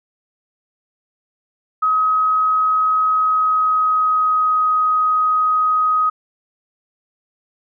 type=tone with pitch glide; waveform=sine; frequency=1269 to 1256.6 Hz; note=D#6 to D#6; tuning=+34 to +17 cents; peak=-13 dBFS; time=1.82-6.1 s; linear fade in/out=10 ms; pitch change=-17 cents; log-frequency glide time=3.07-4.7 s; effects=none